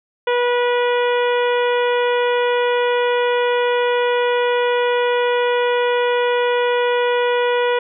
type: harmonic tone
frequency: 486.9 Hz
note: B4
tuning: 25 cents flat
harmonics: 1 / 2 / 3 / 4 / 5 / 6 / 7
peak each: -16 / -22 / -26 / -28 / -30 / -32 / -33 dBFS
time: 0.27-7.79 s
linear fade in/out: 5 ms
effects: none